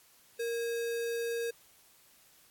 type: tone with sample-and-hold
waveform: sine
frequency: 466.2 Hz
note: A#4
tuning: in tune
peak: -31 dBFS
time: 0.39-1.51 s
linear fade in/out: 10 ms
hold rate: 2100 Hz
effects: white hiss -62 dBFS RMS until 2.5 s + AAC 64 kbps